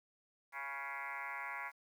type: tone with frequency modulation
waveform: sine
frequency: 1537 Hz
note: G6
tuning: 35 cents flat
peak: -40 dBFS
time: 0.52-1.72 s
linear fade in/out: 50 ms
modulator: 141 Hz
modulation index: 5.1
effects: 11-bit